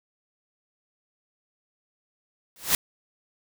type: noise with exponential growth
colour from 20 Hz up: white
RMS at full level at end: -17 dBFS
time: 2.56-2.75 s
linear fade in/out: 1 ms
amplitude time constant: 41 ms
effects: none